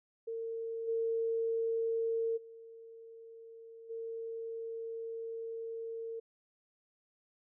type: tone with level steps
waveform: sine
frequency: 455.2 Hz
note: A#4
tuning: 41 cents flat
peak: -36 / -30 / -49 / -38 dBFS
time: 0.27-6.2 s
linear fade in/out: 10 ms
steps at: 0.87 / 2.36 / 3.89 s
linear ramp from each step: 20 ms
effects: none